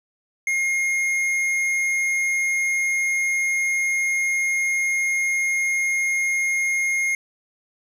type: tone with tanh clipping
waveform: triangle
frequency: 2139 Hz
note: C7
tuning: 38 cents sharp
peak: -21 dBFS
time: 0.47-7.15 s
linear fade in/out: 2 ms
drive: 14 dB
effects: none